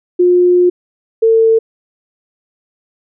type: tone pair in turn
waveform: sine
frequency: 356.8 / 449.5 Hz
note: F4 / A4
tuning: +37 / +37 cents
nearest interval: major third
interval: 400 cents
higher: second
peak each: -6 dBFS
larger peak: neither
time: 0.19-0.7 / 1.22-1.59 s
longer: first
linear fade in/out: 10 ms
effects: none